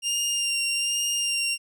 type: tone with vibrato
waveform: 20% pulse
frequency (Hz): 2794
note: F7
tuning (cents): 0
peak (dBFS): -18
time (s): 0.02-1.58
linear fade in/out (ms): 50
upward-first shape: sine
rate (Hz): 1.2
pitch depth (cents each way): 19
effects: none